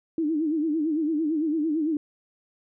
sine tone with vibrato, 311.1 Hz, D#4, in tune, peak -22 dBFS, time 0.18-1.97 s, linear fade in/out 2 ms, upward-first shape sine, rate 8.9 Hz, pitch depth 110 cents each way, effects none

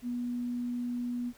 sine tone, 243.1 Hz, B3, 27 cents flat, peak -31 dBFS, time 0.02-1.33 s, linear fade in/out 50 ms, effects pink hiss -59 dBFS RMS until 1.37 s

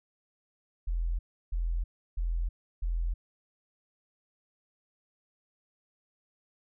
sine tone bursts, 42.17 Hz, E1, 40 cents sharp, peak -27 dBFS, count 4, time 0.87-3.14 s, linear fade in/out 10 ms, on 320 ms, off 330 ms, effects none

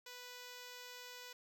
5% pulse tone, 493.9 Hz, B4, in tune, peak -38 dBFS, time 0.06-1.33 s, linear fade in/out 5 ms, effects none

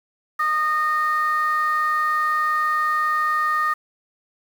sine tone pair together, 1229 / 1841.4 Hz, D#6 / A#6, -22 / -22 cents, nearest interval perfect fifth, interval 700 cents, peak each -18 / -23 dBFS, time 0.39-3.74 s, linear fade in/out 10 ms, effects tanh soft clip ceiling -13 dBFS + 7-bit

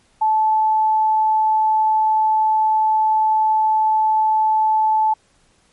sine tone, 870 Hz, A5, 20 cents flat, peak -13 dBFS, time 0.21-5.14 s, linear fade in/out 10 ms, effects pink hiss -58 dBFS RMS until 5.72 s + MP3 48 kbps

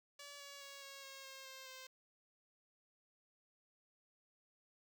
5% pulse tone with pitch steps, 572 / 564.5 / 557 / 549.7 / 542.4 / 535.2 / 528.2 / 521.2 Hz, D5 / C#5 / C#5 / C#5 / C#5 / C5 / C5 / C5, -46 / +31 / +8 / -15 / -38 / +39 / +16 / -7 cents, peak -40 dBFS, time 0.19-1.87 s, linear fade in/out 5 ms, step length 210 ms, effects none

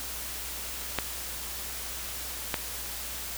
clicks, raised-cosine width 0.3 ms, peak -10 dBFS, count 2, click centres 0.987 / 2.542 s, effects added 60 Hz sine -45 dBFS peak until 3.37 s + white hiss -37 dBFS RMS until 3.37 s

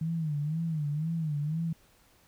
sine tone with vibrato, 155.56 Hz, D#3, in tune, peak -28 dBFS, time 0.01-1.73 s, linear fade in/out 5 ms, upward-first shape sine, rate 2 Hz, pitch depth 120 cents each way, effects pink hiss -63 dBFS RMS until 2.27 s

